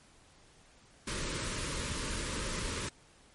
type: band-stop noise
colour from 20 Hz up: pink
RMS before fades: -36 dBFS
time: 1.07-2.89 s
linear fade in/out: 5 ms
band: 610 to 900 Hz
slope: 96 dB/octave
effects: pink hiss -61 dBFS RMS until 3.34 s + MP3 48 kbps